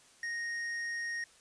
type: tone with hard clipping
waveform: sine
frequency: 1864.7 Hz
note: A#6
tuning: in tune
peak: -36 dBFS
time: 0.23-1.24 s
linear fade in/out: 2 ms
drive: 7 dB
effects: white hiss -61 dBFS RMS until 1.4 s + resampled to 22050 Hz